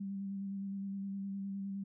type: tone with vibrato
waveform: sine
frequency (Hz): 196.6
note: G3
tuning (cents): +5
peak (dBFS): -37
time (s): 0-1.84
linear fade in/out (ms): 10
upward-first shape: square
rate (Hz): 9.7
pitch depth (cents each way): 15
effects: none